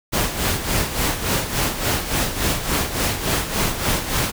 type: noise with tremolo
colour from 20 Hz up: pink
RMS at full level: -19 dBFS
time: 0.12-4.32 s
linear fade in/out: 20 ms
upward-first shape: sine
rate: 3.5 Hz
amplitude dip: 65%
effects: none